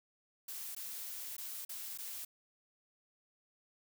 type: noise with dropouts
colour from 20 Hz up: blue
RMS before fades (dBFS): -44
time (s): 0.48-2.25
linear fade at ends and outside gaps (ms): 5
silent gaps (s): 0.75-0.764 / 1.367-1.38 / 1.65-1.692 / 1.976-1.985
effects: none